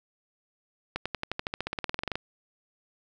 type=accelerating click train; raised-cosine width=0.3 ms; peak=-14 dBFS; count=20; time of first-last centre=0.96-2.155 s; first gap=96 ms; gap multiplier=0.95; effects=none